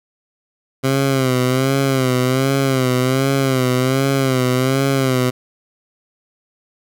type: tone with vibrato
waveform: 15% pulse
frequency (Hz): 131.6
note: C3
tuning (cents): +10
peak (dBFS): -8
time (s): 0.83-5.31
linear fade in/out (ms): 20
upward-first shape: sine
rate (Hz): 1.3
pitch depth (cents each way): 74
effects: none